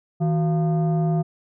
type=tone with frequency modulation; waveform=sine; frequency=160 Hz; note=D#3; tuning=49 cents sharp; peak=-17 dBFS; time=0.2-1.23 s; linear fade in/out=20 ms; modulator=531 Hz; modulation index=0.57; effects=tanh soft clip ceiling -13 dBFS